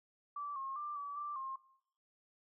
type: tone with pitch steps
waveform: sine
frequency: 1160 / 1078 / 1184 / 1147 / 1175 / 1066 Hz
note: D6 / C#6 / D6 / D6 / D6 / C6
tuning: -22 / -49 / +14 / -41 / +1 / +32 cents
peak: -39 dBFS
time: 0.36-1.56 s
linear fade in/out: 5 ms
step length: 200 ms
effects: noise-tail reverb RT60 0.7 s tail -19 dB re dry